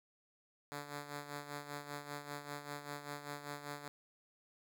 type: tone with tremolo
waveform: 5% pulse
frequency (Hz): 145.1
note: D3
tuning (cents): -21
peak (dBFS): -30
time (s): 0.72-3.88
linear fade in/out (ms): 0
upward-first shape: sine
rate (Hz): 5.1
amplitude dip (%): 65
effects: none